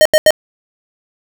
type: tone bursts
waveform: square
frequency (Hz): 618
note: D#5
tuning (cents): -12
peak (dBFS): -5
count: 3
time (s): 0.01-0.306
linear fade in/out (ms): 0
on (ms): 44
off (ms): 82
effects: none